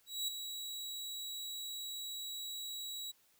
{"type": "tone with ADSR envelope", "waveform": "sawtooth", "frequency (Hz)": 3887, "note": "B7", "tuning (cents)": -28, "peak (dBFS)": -30, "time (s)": [0.06, 3.12], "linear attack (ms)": 220, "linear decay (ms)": 6, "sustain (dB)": -8, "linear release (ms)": 17, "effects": ["white hiss -70 dBFS RMS until 3.39 s"]}